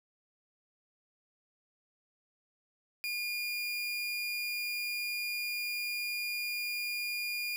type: tone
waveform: 30% pulse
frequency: 2423 Hz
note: D#7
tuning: 47 cents flat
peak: -31 dBFS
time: 3.04-7.56 s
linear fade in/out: 0 ms
effects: none